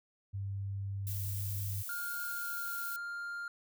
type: tone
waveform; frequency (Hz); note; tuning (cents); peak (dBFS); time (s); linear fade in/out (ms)
sine; 98.6; G2; +11; -35; 0.33-1.83; 20
type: noise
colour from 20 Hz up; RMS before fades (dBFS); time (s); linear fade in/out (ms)
violet; -42; 1.07-2.96; 0
type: tone with pitch glide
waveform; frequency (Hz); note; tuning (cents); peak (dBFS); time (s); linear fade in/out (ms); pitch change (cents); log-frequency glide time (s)
triangle; 1415 to 1400.4; F6 to F6; +22 to +4; -36; 1.89-3.48; 2; -18; 2.17-2.76
effects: none